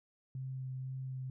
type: tone with vibrato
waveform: sine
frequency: 130.81 Hz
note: C3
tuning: in tune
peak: -38 dBFS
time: 0.35-1.3 s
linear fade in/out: 2 ms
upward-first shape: sine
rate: 2 Hz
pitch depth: 11 cents each way
effects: none